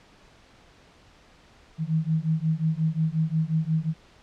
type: beating tone pair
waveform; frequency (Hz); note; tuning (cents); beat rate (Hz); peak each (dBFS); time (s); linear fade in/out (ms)
sine; 156.6 / 162.2; D#3 / E3; +11 / -28; 5.6; -25; 1.78-3.94; 50
effects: pink hiss -55 dBFS RMS until 4.22 s + low-pass 5000 Hz 12 dB/octave